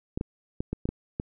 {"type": "clicks", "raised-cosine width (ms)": 3, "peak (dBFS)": -16, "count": 7, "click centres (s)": [0.175, 0.211, 0.605, 0.73, 0.855, 0.89, 1.199], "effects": []}